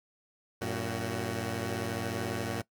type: tone cluster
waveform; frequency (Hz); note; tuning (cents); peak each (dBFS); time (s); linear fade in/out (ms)
10% pulse; 94.1 / 114.7 / 374.5; F#2 / A#2 / F#4; +30 / -28 / +21; -28 / -26 / -33; 0.61-2.62; 10
effects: noise-tail reverb RT60 0.1 s tail -20 dB re dry